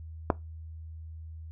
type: clicks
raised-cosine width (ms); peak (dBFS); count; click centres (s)
1; -8 / -22; 2; 0.302 / 0.305
effects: noise-tail reverb RT60 0.2 s tail -20 dB re dry + added 80 Hz sine -40 dBFS peak until 1.51 s